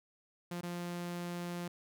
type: tone with dropouts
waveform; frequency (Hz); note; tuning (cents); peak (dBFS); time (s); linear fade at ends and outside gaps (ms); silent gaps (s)
sawtooth; 174.61; F3; 0; -34; 0.51-1.68; 5; 0.611-0.631
effects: none